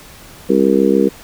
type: harmonic tone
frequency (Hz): 67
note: C2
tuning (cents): +42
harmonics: 3 / 4 / 5 / 6 / 7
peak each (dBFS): -16 / -16 / -16 / -16 / -16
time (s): 0.49-1.09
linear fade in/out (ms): 10
effects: pink hiss -39 dBFS RMS until 1.23 s